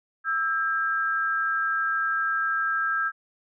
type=tone pair together; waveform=sine; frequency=1318.5 / 1606 Hz; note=E6 / G6; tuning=0 / +41 cents; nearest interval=minor third; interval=341 cents; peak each=-26 / -25 dBFS; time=0.24-3.12 s; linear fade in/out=50 ms; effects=none